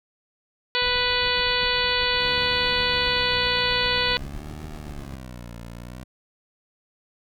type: harmonic tone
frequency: 493.9 Hz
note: B4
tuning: in tune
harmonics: 1 / 2 / 3 / 4 / 5 / 6 / 7 / 8 / 9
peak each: -29 / -29 / -29 / -29 / -29 / -29 / -29 / -29 / -29 dBFS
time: 0.75-4.17 s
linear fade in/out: 0 ms
type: clicks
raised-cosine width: 5 ms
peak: -29 dBFS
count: 11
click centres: 0.823 / 0.958 / 1.4 / 1.468 / 1.63 / 1.843 / 2.379 / 2.729 / 3.067 / 3.132 / 3.334 s
type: noise with tremolo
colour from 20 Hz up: brown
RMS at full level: -36 dBFS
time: 0.83-5.15 s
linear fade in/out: 5 ms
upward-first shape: sine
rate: 7.7 Hz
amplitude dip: 50%
type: tone with vibrato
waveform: 15% pulse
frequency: 66.6 Hz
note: C2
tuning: 31 cents sharp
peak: -30 dBFS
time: 2.19-6.04 s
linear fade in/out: 10 ms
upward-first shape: sine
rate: 0.51 Hz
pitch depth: 240 cents each way
effects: none